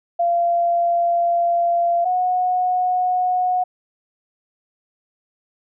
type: tone pair in turn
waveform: sine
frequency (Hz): 689 / 730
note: F5 / F#5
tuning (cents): -24 / -24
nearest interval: minor second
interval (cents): 100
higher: second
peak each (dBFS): -15 / -16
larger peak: first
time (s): 0.19-2.05 / 2.05-3.64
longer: first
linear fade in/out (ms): 10
effects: none